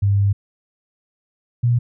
sine tone pair in turn, 100 / 120.16 Hz, G2 / B2, +35 / -47 cents, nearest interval minor third, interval 318 cents, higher second, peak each -13 dBFS, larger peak neither, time 0.02-0.33 / 1.63-1.79 s, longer first, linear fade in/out 10 ms, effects none

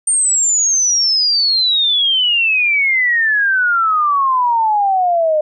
sine exponential sweep, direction down, 8870 to 602 Hz, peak -11 dBFS, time 0.07-5.41 s, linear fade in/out 5 ms, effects none

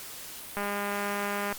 click train, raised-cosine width 0.5 ms, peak -17 dBFS, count 195, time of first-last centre 0.57-1.526 s, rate 203 Hz, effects white hiss -42 dBFS RMS until 1.58 s + Opus 48 kbps

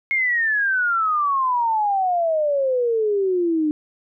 sine exponential sweep, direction down, 2170 to 297.9 Hz, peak -17 dBFS, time 0.11-3.71 s, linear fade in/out 0 ms, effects none

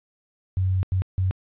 sine tone bursts at uneven times, 93.6 Hz, F#2, 20 cents sharp, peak -19 dBFS, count 3, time 0.57-0.83 / 0.92-1.02 / 1.18-1.31 s, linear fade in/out 0 ms, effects resampled to 8000 Hz + 10-bit

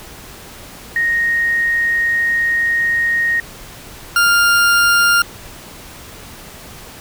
sine / 40% pulse tone pair in turn, 1864.7 / 1400.5 Hz, A#6 / F6, 0 / +4 cents, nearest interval perfect fourth, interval 496 cents, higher first, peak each -13 / -9 dBFS, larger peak second, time 0.96-3.4 / 4.16-5.22 s, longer first, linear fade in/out 2 ms, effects pink hiss -36 dBFS RMS until 7 s

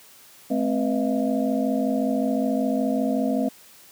sine tone cluster, 215.8 / 261.1 / 492.8 / 629 / 683 Hz, A3 / C4 / B4 / D#5 / F5, -33 / -3 / -4 / +19 / -39 cents, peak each -26 / -23 / -31 / -29 / -31 dBFS, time 0.5-3.49 s, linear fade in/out 10 ms, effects white hiss -50 dBFS RMS until 3.91 s + high-pass 100 Hz 12 dB/octave

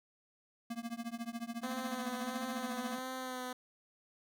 square tone with tremolo, 233.1 Hz, A#3, in tune, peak -36 dBFS, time 0.7-2.99 s, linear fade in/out 5 ms, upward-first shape triangle, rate 14 Hz, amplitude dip 100%
10% pulse tone with vibrato, 255.5 Hz, C4, 41 cents flat, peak -31 dBFS, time 1.63-3.53 s, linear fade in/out 5 ms, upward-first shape sine, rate 1.5 Hz, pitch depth 24 cents each way
effects none

